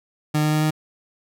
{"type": "tone with pitch steps", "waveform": "30% pulse", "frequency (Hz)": [151.6, 152.57, 153.54, 154.52], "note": ["D#3", "D#3", "D#3", "D#3"], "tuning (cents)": [-45, -34, -23, -12], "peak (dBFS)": -15, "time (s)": [0.34, 0.708], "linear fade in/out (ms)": 10, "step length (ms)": 92, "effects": []}